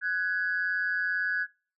sine tone pair together, 1488 / 1670.2 Hz, F#6 / G#6, +9 / +9 cents, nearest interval major second, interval 200 cents, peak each -28 dBFS, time 0.01-1.47 s, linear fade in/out 50 ms, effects noise-tail reverb RT60 0.4 s tail -25 dB re dry + tanh soft clip ceiling -19 dBFS

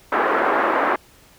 white band-pass noise, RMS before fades -19 dBFS, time 0.12-0.96 s, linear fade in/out 5 ms, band 290 to 1500 Hz, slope 24 dB/octave, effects pink hiss -51 dBFS RMS until 1.38 s

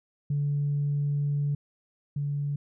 sine tone pair in turn, 144.2 / 143.67 Hz, D3 / D3, -31 / -38 cents, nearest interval unison, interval 7 cents, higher first, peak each -23 / -26 dBFS, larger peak first, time 0.3-1.55 / 2.16-2.56 s, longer first, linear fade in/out 5 ms, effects tanh soft clip ceiling -20 dBFS

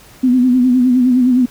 sine tone with vibrato, 251.3 Hz, B3, 30 cents sharp, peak -8 dBFS, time 0.23-1.46 s, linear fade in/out 10 ms, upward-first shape sine, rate 9.7 Hz, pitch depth 58 cents each way, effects pink hiss -42 dBFS RMS until 1.5 s

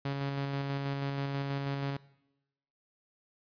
sawtooth tone with tremolo, 139.2 Hz, C#3, 8 cents sharp, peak -27 dBFS, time 0.05-1.97 s, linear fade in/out 5 ms, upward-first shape square, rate 6.2 Hz, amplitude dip 25%, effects noise-tail reverb RT60 0.9 s tail -20 dB re dry + resampled to 11025 Hz

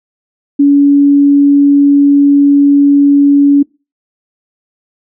sine tone, 283.6 Hz, C#4, 40 cents sharp, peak -3 dBFS, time 0.59-3.63 s, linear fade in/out 10 ms, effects noise-tail reverb RT60 0.3 s tail -25 dB re dry

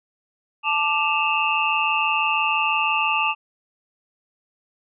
sine tone cluster, 877 / 1180 / 2603 / 2769 Hz, A5 / D6 / E7 / F7, -6 / +8 / -22 / -15 cents, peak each -24 dBFS, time 0.63-3.35 s, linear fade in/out 50 ms, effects none

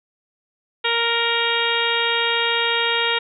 harmonic tone with a mistuned harmonic, 466.2 Hz, A#4, in tune, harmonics 1 / 2 / 3 / 4 / 5 / 6 / 7 / 8, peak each -26 / -26 / -26 / -26 / -26 / -26 / -26 / -26 dBFS, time 0.84-3.19 s, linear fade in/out 10 ms, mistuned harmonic 6, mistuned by +19 cents, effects none

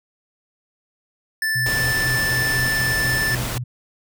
square tone, 1760 Hz, A6, in tune, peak -20 dBFS, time 1.42-3.35 s, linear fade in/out 2 ms
sine tone with tremolo, 123.47 Hz, B2, in tune, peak -24 dBFS, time 1.55-3.64 s, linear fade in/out 10 ms, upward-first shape square, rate 4 Hz, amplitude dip 65%
pink noise, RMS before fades -27 dBFS, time 1.66-3.58 s, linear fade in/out 2 ms
effects none

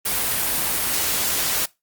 white noise, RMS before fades -22 dBFS, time 0.05-1.66 s, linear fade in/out 10 ms, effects noise-tail reverb RT60 0.2 s tail -20 dB re dry + Opus 32 kbps

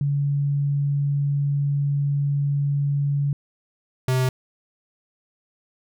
sine / square tone pair in turn, 142.2 / 128.96 Hz, C#3 / C3, +45 / -25 cents, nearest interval major second, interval 170 cents, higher first, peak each -19 dBFS, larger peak neither, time 0.01-3.33 / 4.08-4.29 s, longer first, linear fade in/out 2 ms, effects none

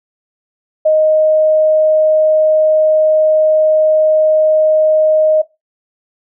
sine tone, 622.3 Hz, D#5, in tune, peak -7 dBFS, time 0.85-5.42 s, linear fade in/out 10 ms, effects noise-tail reverb RT60 0.2 s tail -17 dB re dry

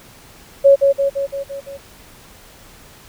sine tone with echo, 554.4 Hz, C#5, in tune, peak -5 dBFS, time 0.64-0.76 s, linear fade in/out 20 ms, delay 170 ms, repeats 6, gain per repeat -4 dB, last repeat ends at 1.78 s, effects pink hiss -44 dBFS RMS until 3.08 s

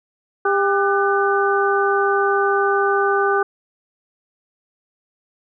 harmonic tone with a mistuned harmonic, 398.5 Hz, G4, 28 cents sharp, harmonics 1 / 2 / 3 / 4, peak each -18 / -22 / -21 / -22 dBFS, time 0.45-3.43 s, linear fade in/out 5 ms, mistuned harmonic 4, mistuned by -100 cents, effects none

